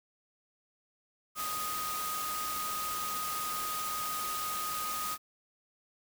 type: tone in noise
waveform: sine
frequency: 1244.5 Hz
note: D#6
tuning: in tune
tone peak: -35 dBFS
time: 1.35-5.18 s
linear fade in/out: 50 ms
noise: white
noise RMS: -38 dBFS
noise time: 1.35-5.18 s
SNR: 0 dB
effects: none